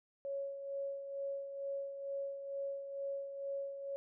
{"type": "tone with tremolo", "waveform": "sine", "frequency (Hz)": 554.4, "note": "C#5", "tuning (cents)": 0, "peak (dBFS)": -36, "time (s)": [0.25, 3.96], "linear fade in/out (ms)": 0, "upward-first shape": "sine", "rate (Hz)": 2.2, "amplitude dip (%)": 55, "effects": []}